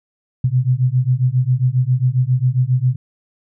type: beating tone pair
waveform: sine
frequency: 123.47 / 130.87 Hz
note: B2 / C3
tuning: 0 / +1 cents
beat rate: 7.4 Hz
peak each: -16 dBFS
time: 0.44-2.96 s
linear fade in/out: 5 ms
effects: none